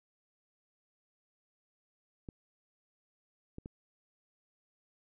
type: clicks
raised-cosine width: 3 ms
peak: -30 dBFS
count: 3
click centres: 2.288 / 3.584 / 3.659 s
effects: none